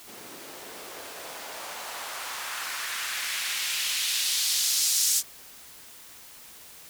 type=noise with band-pass filter sweep; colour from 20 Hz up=blue; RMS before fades=-30 dBFS; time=0.05-5.23 s; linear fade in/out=50 ms; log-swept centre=240 to 6700 Hz; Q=1.3; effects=white hiss -48 dBFS RMS until 6.89 s